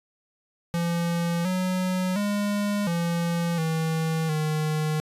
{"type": "tone with pitch steps", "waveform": "square", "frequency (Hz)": [170.5, 184.5, 204.9, 170.2, 160.9, 154.3], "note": ["F3", "F#3", "G#3", "F3", "E3", "D#3"], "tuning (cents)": [-41, -5, -23, -44, -42, -14], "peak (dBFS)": -24, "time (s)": [0.74, 5], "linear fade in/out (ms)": 0, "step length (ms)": 710, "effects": ["resampled to 32000 Hz"]}